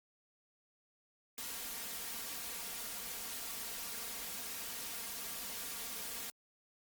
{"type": "noise with comb filter", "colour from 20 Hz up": "white", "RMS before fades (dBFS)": -43, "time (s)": [1.38, 6.3], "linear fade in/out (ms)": 0, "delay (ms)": 4.3, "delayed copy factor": 0.65, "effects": ["Opus 48 kbps"]}